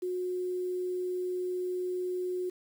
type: tone with quantisation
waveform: sine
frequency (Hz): 363.5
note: F#4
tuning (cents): -31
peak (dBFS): -30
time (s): 0.02-2.5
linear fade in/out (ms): 10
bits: 9
effects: none